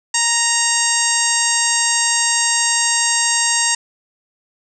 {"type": "harmonic tone", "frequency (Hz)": 932.3, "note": "A#5", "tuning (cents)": 0, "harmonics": [1, 2, 3, 4, 5, 6, 7, 8, 9], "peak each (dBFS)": [-24, -22, -25, -28, -24, -24, -22, -21, -21], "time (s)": [0.14, 3.75], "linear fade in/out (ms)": 5, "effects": []}